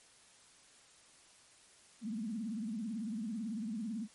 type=tone with vibrato; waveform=sine; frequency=220 Hz; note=A3; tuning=in tune; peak=-36 dBFS; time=2.01-4.08 s; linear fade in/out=50 ms; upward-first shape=triangle; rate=18 Hz; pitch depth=200 cents each way; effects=white hiss -62 dBFS RMS until 4.14 s + MP3 48 kbps